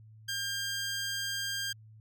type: tone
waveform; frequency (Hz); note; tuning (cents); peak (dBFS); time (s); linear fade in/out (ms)
15% pulse; 1600; G6; +35; -26; 0.28-1.73; 10
effects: added 109 Hz sine -51 dBFS peak until 2 s